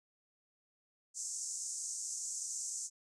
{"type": "band-pass noise", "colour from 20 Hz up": "pink", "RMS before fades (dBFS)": -41, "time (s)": [1.14, 2.9], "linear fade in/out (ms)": 50, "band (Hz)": [6200, 8200], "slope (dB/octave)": 48, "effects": []}